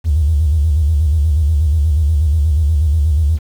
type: tone with vibrato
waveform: triangle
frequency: 76.1 Hz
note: D#2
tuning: 38 cents flat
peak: -6 dBFS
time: 0.04-3.39 s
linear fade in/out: 50 ms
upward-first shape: square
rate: 8.3 Hz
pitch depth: 110 cents each way
effects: tanh soft clip ceiling -8 dBFS + 7-bit